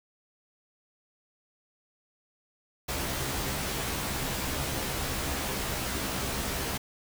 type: noise with comb filter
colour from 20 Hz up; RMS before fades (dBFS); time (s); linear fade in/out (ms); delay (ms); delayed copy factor
pink; -32; 2.88-6.78; 10; 15; +0.8
effects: none